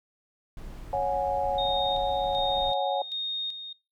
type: noise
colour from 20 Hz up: brown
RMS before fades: -41 dBFS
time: 0.57-2.72 s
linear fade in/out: 2 ms
type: chord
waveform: sine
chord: C# suspended fourth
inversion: none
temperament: equal with one note detuned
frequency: 554.4 / 733.6 / 830.6 Hz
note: C#5 / F#5 / G#5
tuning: 0 / -15 / 0 cents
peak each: -29 dBFS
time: 0.93-3.02 s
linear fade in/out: 2 ms
type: tone with tremolo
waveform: sine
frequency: 3700 Hz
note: A#7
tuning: 14 cents flat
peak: -29 dBFS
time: 1.58-3.73 s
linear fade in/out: 5 ms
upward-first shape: square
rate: 1.3 Hz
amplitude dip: 60%
effects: noise-tail reverb RT60 0.3 s tail -25 dB re dry